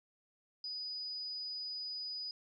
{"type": "tone", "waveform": "sine", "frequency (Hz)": 4960, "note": "D#8", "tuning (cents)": -6, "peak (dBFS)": -39, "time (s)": [0.64, 2.31], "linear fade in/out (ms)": 2, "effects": []}